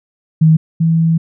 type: tone pair in turn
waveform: sine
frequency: 158.9 / 163.75 Hz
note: D#3 / E3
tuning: +37 / -11 cents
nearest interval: minor second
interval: 52 cents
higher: second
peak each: -5 / -9 dBFS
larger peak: first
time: 0.41-0.57 / 0.8-1.18 s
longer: second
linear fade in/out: 10 ms
effects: none

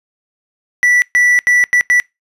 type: tone bursts at uneven times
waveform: triangle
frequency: 1962 Hz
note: B6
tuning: 12 cents flat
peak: -6 dBFS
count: 5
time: 0.83-1.02 / 1.15-1.39 / 1.47-1.64 / 1.73-1.81 / 1.9-2 s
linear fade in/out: 0 ms
effects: noise-tail reverb RT60 0.2 s tail -24 dB re dry + resampled to 32000 Hz

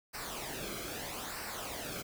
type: noise with flanger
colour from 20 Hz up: pink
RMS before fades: -41 dBFS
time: 0.13-2.03 s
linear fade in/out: 20 ms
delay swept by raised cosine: 0.29 to 1.11 ms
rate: 0.78 Hz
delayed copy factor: -0.65
effects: none

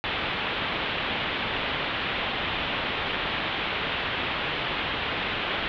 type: low-pass noise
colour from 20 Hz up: white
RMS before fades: -29 dBFS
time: 0.04-5.68 s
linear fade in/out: 0 ms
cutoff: 3500 Hz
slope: 48 dB/octave
effects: none

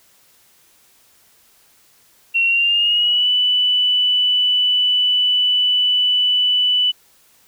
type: tone with pitch glide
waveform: sine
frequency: 2733 to 2980 Hz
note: F7 to F#7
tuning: -38 to +12 cents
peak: -13 dBFS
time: 2.34-6.92 s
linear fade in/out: 20 ms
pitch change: +150 cents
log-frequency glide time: 2.46-3.29 s
effects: white hiss -54 dBFS RMS until 7.47 s

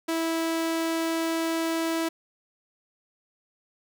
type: tone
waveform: sawtooth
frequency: 327.7 Hz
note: E4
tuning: 10 cents flat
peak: -21 dBFS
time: 0.08-2.09 s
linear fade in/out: 10 ms
effects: none

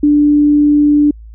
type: tone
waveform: sine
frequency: 294 Hz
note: D4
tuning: 2 cents sharp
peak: -6 dBFS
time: 0.03-1.11 s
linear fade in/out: 5 ms
effects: added 55 Hz sine -31 dBFS peak until 1.34 s

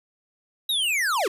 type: linear sweep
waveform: square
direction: down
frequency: 3888 to 329.6 Hz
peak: -22 dBFS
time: 0.69-1.28 s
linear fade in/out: 5 ms
effects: resampled to 32000 Hz

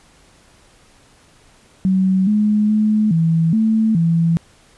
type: tone with pitch steps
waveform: sine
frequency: 188.7 / 210.8 / 214 / 163.7 / 220.5 / 166.3 Hz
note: F#3 / G#3 / A3 / E3 / A3 / E3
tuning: +34 / +26 / -48 / -12 / +4 / +16 cents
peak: -12 dBFS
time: 1.85-4.37 s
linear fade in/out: 0 ms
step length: 420 ms
effects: pink hiss -51 dBFS RMS until 4.77 s + resampled to 24000 Hz

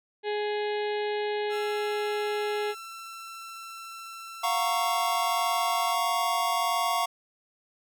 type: harmonic tone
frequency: 417.7 Hz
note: G#4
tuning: 10 cents sharp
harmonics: 1 / 2 / 4 / 5 / 6 / 7 / 8 / 9 / 10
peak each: -28 / -34 / -40 / -42 / -44 / -45 / -46 / -47 / -48 dBFS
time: 0.23-2.75 s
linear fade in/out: 50 ms
type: tone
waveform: sawtooth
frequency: 1343 Hz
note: E6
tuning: 32 cents sharp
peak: -36 dBFS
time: 1.49-5.96 s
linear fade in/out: 50 ms
type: chord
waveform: square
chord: Gb major seventh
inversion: third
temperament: equal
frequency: 698.5 / 740 / 932.3 / 1108.7 Hz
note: F5 / Gb5 / Bb5 / Db6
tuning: 0 / 0 / 0 / 0 cents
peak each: -30 / -35 / -32 / -29 dBFS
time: 4.43-7.06 s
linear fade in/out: 10 ms
effects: none

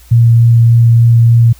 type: tone with vibrato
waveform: sine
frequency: 116.7 Hz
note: A#2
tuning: 2 cents sharp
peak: -3 dBFS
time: 0.11-1.53 s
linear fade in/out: 10 ms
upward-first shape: sine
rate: 3.4 Hz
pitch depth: 8 cents each way
effects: added 60 Hz sine -38 dBFS peak until 1.59 s + white hiss -44 dBFS RMS until 1.59 s

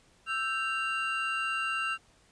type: tone cluster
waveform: triangle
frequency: 1321 / 1565 / 2772 Hz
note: E6 / G6 / F7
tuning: +3 / -3 / -14 cents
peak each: -31 / -34 / -31 dBFS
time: 0.26-1.98 s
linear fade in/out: 50 ms
effects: pink hiss -63 dBFS RMS until 2.31 s + resampled to 22050 Hz

